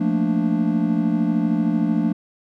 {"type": "chord", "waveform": "triangle", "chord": "Bb major seventh", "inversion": "second", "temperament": "equal", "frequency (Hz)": [174.61, 220, 233.1, 293.7], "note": ["F3", "A3", "Bb3", "D4"], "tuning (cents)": [0, 0, 0, 0], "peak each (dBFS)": [-21, -20, -22, -21], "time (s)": [0, 2.13], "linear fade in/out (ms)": 10, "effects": []}